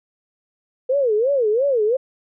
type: tone with vibrato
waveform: sine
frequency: 488.5 Hz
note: B4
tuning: 19 cents flat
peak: -15 dBFS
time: 0.89-1.97 s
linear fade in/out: 10 ms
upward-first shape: sine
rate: 2.9 Hz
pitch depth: 270 cents each way
effects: none